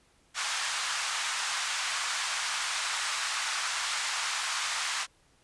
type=band-pass noise; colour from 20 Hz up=pink; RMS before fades=-32 dBFS; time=0.34-5.07 s; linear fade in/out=50 ms; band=1000 to 8600 Hz; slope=24 dB/octave; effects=pink hiss -65 dBFS RMS until 5.43 s + resampled to 24000 Hz